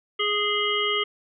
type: harmonic tone with a mistuned harmonic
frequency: 415.3 Hz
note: G#4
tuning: in tune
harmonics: 1 / 3 / 5 / 7 / 8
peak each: -28 / -28 / -28 / -28 / -28 dBFS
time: 0.19-1.04 s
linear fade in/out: 10 ms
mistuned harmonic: 8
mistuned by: -69 cents
effects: none